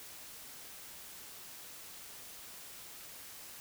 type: silence
effects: white hiss -50 dBFS RMS until 3.6 s